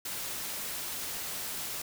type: noise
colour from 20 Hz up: white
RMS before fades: -37 dBFS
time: 0.05-1.82 s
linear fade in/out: 5 ms
effects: none